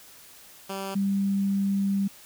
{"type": "tone pair in turn", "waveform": ["10% pulse", "sine"], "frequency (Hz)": [194.3, 197.35], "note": ["G3", "G3"], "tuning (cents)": [-15, 12], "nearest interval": "unison", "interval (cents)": 27, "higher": "second", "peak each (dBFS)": [-23, -22], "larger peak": "second", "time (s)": [[0.69, 0.95], [0.95, 2.08]], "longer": "second", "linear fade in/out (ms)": 10, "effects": ["white hiss -50 dBFS RMS until 2.25 s"]}